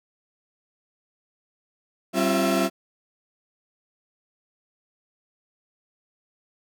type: tone cluster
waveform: 35% pulse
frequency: 194.1 / 267.6 / 342.9 / 663 Hz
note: G3 / C4 / F4 / E5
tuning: -17 / +39 / -32 / +10 cents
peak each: -24 dBFS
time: 2.13-2.7 s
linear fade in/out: 50 ms
effects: none

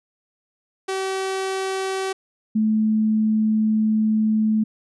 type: tone pair in turn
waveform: sawtooth / sine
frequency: 382.6 / 217 Hz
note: G4 / A3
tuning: -42 / -24 cents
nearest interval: minor seventh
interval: 982 cents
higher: first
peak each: -19 / -16 dBFS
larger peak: second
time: 0.88-2.13 / 2.55-4.64 s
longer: second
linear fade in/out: 10 ms
effects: resampled to 24000 Hz

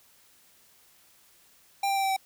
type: tone with pitch steps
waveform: square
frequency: 793 / 787.1 / 781.2 / 775.3 / 769.5 Hz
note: G5 / G5 / G5 / G5 / G5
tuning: +20 / +7 / -6 / -19 / -32 cents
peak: -25 dBFS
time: 1.83-2.165 s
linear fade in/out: 5 ms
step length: 67 ms
effects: white hiss -60 dBFS RMS until 2.25 s

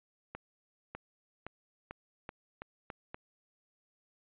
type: accelerating click train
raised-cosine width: 0.5 ms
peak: -26 dBFS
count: 8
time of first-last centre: 0.35-3.145 s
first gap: 600 ms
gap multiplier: 0.86
effects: resampled to 8000 Hz

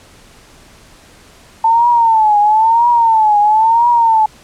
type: tone with vibrato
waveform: sine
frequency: 890 Hz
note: A5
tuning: 20 cents sharp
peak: -7 dBFS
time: 1.64-4.26 s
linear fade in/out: 5 ms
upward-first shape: triangle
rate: 1 Hz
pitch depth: 140 cents each way
effects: pink hiss -43 dBFS RMS until 4.43 s + low-pass 10000 Hz 12 dB/octave

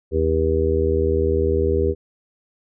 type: harmonic tone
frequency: 80 Hz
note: D#2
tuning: 49 cents sharp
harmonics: 1 / 2 / 3 / 4 / 5 / 6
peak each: -21 / -32 / -29 / -28 / -20 / -23 dBFS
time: 0.11-1.95 s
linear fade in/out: 50 ms
effects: none

